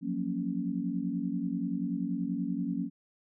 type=chord; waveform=sine; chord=Gb major seventh; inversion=third; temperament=equal; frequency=174.61 / 185 / 233.1 / 277.2 Hz; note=F3 / Gb3 / Bb3 / Db4; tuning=0 / 0 / 0 / 0 cents; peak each=-37 / -35 / -35 / -34 dBFS; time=0.01-2.9 s; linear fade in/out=50 ms; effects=none